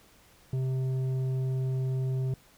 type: tone with tanh clipping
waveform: sine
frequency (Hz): 130.7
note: C3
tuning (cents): -1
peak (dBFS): -28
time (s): 0.53-2.34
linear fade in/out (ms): 2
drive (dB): 8
effects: pink hiss -59 dBFS RMS until 2.57 s